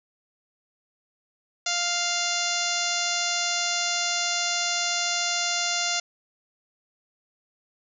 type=harmonic tone; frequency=698.5 Hz; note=F5; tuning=in tune; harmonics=1 / 2 / 3 / 4 / 5 / 6 / 7 / 8 / 9 / 10; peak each=-33 / -33 / -33 / -33 / -33 / -33 / -33 / -33 / -33 / -33 dBFS; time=1.66-6 s; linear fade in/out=5 ms; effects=none